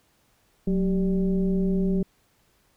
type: tone with frequency modulation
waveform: sine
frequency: 185 Hz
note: F#3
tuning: in tune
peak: -20 dBFS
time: 0.67-2.03 s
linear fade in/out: 5 ms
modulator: 205 Hz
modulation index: 0.82
effects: pink hiss -65 dBFS RMS until 2.76 s